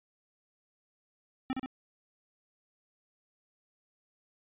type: tone with echo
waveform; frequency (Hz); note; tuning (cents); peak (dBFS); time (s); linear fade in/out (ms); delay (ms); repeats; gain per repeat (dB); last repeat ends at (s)
square; 261.6; C4; 0; -30; 1.5-1.53; 0; 65; 2; -3; 1.66
effects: resampled to 8000 Hz